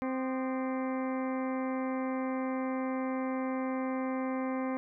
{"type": "harmonic tone with a mistuned harmonic", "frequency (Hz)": 260.8, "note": "C4", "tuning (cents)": -5, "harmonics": [1, 2, 3, 4, 5, 6, 7, 8, 9], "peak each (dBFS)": [-32, -37, -42, -42, -47, -51, -52, -48, -55], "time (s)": [0.02, 4.77], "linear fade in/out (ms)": 0, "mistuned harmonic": 5, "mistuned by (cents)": -110, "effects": []}